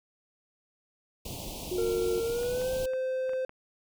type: band-stop noise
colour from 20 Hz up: pink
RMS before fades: -39 dBFS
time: 1.25-2.86 s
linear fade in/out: 5 ms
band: 930 to 2600 Hz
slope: 48 dB/octave
type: tone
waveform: sine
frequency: 362.7 Hz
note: F#4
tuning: 34 cents flat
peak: -29 dBFS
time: 1.71-2.2 s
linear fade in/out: 5 ms
type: tone with pitch glide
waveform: triangle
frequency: 459.1 to 518.3 Hz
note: A#4 to C5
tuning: -26 to -16 cents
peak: -26 dBFS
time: 1.78-3.45 s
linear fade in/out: 2 ms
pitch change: +210 cents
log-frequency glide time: 2.24-2.71 s
type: clicks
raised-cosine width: 0.5 ms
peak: -32 dBFS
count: 6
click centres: 2.432 / 2.616 / 2.935 / 3.294 / 3.334 / 3.494 s
effects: none